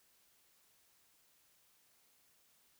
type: silence
effects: white hiss -71 dBFS RMS until 2.79 s